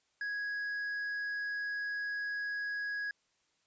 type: tone with tanh clipping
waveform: sine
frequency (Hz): 1661.2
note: G#6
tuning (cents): 0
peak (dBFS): -35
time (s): 0.21-3.11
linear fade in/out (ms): 2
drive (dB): 4
effects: white hiss -75 dBFS RMS until 3.66 s + resampled to 16000 Hz